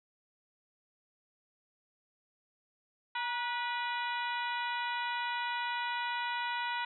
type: harmonic tone with a mistuned harmonic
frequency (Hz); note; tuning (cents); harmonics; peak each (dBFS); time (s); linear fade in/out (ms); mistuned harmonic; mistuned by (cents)
488.9; B4; -18; 2 / 3 / 4 / 5 / 6 / 7 / 8; -35 / -39 / -41 / -43 / -45 / -46 / -47; 3.15-6.85; 5; 2; -46
effects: none